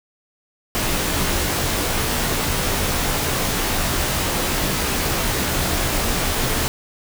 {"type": "noise with comb filter", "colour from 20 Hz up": "pink", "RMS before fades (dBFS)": -21, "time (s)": [0.75, 6.68], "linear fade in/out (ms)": 0, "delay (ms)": 19, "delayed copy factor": -0.6, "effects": []}